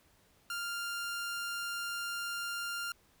sawtooth tone, 1396.9 Hz, F6, in tune, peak -32 dBFS, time 0.5-2.92 s, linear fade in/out 2 ms, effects pink hiss -67 dBFS RMS until 3.2 s

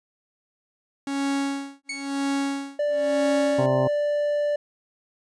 45% pulse tone with tremolo, 277.2 Hz, C#4, in tune, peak -22 dBFS, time 1.07-3.66 s, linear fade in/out 2 ms, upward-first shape sine, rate 0.99 Hz, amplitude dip 100%
sawtooth tone with exponential decay, 2217 Hz, C#7, in tune, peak -24 dBFS, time 1.89-2.45 s, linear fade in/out 5 ms, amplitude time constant 120 ms
triangle tone, 587.3 Hz, D5, in tune, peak -19 dBFS, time 2.79-4.56 s, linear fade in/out 5 ms
harmonic tone, 130.81 Hz, C3, in tune, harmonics 1 / 2 / 3 / 4 / 5 / 6 / 7 / 8, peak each -25 / -28 / -30 / -31 / -32 / -33 / -33 / -34 dBFS, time 3.58-3.88 s, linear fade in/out 10 ms
effects resampled to 22050 Hz

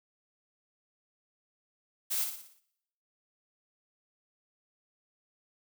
blue noise with echo, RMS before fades -31 dBFS, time 2.1-2.25 s, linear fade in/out 20 ms, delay 59 ms, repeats 6, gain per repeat -6 dB, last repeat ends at 2.604 s, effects noise-tail reverb RT60 0.8 s tail -21 dB re dry

